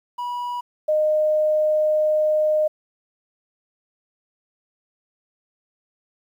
triangle / sine tone pair in turn, 975 / 614.2 Hz, B5 / D#5, -23 / -23 cents, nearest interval minor sixth, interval 800 cents, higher first, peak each -23 / -16 dBFS, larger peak second, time 0.18-0.61 / 0.88-2.68 s, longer second, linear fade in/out 10 ms, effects 9-bit

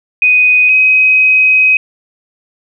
sine tone pair in turn, 2496 / 2526 Hz, D#7 / D#7, +5 / +26 cents, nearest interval unison, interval 21 cents, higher second, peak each -5 dBFS, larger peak neither, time 0.22-0.69 / 0.69-1.77 s, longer second, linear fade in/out 2 ms, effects none

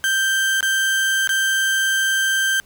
35% pulse tone with dropouts, 1568 Hz, G6, in tune, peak -15 dBFS, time 0.04-2.6 s, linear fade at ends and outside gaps 0 ms, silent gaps 0.607-0.628 / 1.274-1.292 s, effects pink hiss -53 dBFS RMS until 2.65 s

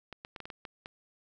clicks, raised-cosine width 0.3 ms, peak -26 dBFS, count 8, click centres 0.127 / 0.249 / 0.362 / 0.403 / 0.455 / 0.502 / 0.652 / 0.859 s, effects none

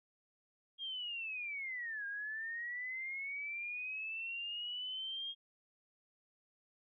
sine linear two-way sweep, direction down then up, 3256 to 1609 to 3256 Hz, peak -39 dBFS, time 0.78-5.35 s, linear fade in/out 50 ms, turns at 2.06 s, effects none

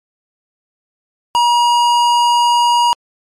sine tone with hard clipping, 955 Hz, A#5, 42 cents sharp, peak -11 dBFS, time 1.35-2.93 s, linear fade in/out 0 ms, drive 14 dB, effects MP3 64 kbps

